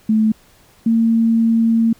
sine tone pair in turn, 218 / 227.6 Hz, A3 / A#3, -16 / -41 cents, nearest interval minor second, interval 75 cents, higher second, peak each -11 dBFS, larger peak neither, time 0.09-0.32 / 0.86-1.93 s, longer second, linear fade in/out 5 ms, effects pink hiss -51 dBFS RMS until 1.99 s

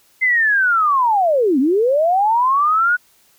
sine linear two-way sweep, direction down then up, 2082 to 246.9 to 1481 Hz, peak -12 dBFS, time 0.21-2.97 s, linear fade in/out 20 ms, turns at 1.59 s, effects white hiss -55 dBFS RMS until 3.38 s

